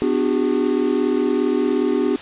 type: tone cluster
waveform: triangle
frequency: 252.4 / 297.4 / 366.8 / 404 Hz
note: B3 / D4 / F#4 / G#4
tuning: +38 / +22 / -15 / -48 cents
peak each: -20 dBFS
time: 0.02-2.16 s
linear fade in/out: 0 ms
effects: white hiss -35 dBFS RMS until 2.21 s + resampled to 8000 Hz